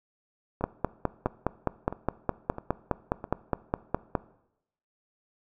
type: two click trains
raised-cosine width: 1 ms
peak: -10 / -21 dBFS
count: 18 / 5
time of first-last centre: 0.64-4.152 / 0.61-3.242 s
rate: 4.84 / 1.52 Hz
effects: noise-tail reverb RT60 0.8 s tail -19 dB re dry